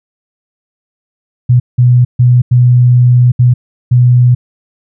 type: tone bursts at uneven times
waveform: sine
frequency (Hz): 123.47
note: B2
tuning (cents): 0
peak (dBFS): -3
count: 6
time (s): 1.49-1.6 / 1.78-2.05 / 2.19-2.42 / 2.51-3.32 / 3.39-3.54 / 3.91-4.35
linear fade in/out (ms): 10
effects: none